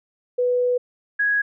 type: tone pair in turn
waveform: sine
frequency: 493.9 / 1661.3 Hz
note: B4 / G#6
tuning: 0 / 0 cents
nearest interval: octave + major sixth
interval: 2100 cents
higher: second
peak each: -17 dBFS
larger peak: neither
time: 0.38-0.78 / 1.19-1.42 s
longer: first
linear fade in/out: 10 ms
effects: none